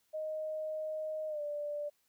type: tone with pitch glide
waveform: sine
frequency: 622.3 to 588.1 Hz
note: D#5 to D5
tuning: 0 to +2 cents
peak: -35 dBFS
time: 0.13-1.9 s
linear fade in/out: 20 ms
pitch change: -98 cents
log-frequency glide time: 1.28-1.41 s
effects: white hiss -75 dBFS RMS until 2.08 s